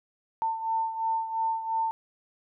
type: beating tone pair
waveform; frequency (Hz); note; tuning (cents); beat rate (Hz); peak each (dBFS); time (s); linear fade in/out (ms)
sine; 897 / 899.9; A5 / A5; +33 / +39; 2.9; -27 / -33; 0.42-1.91; 0
effects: none